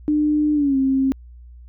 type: tone with pitch glide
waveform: sine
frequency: 300 to 267.3 Hz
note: D4 to C4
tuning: +37 to +37 cents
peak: -15 dBFS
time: 0.08-1.12 s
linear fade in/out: 0 ms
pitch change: -200 cents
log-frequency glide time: 0.54-0.77 s
effects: added 60 Hz sine -39 dBFS peak until 1.68 s